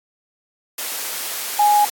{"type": "tone in noise", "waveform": "sine", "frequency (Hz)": 830.6, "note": "G#5", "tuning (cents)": 0, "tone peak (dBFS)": -11, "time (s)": [1.59, 1.85], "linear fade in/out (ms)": 5, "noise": "white", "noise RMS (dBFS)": -26, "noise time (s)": [0.78, 1.9], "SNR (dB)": 12, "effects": ["high-pass 400 Hz 12 dB/octave", "AAC 64 kbps"]}